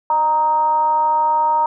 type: tone with frequency modulation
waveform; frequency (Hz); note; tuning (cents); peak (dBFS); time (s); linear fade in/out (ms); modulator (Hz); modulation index
sine; 932.3; A#5; 0; -13; 0.1-1.66; 2; 326; 0.39
effects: none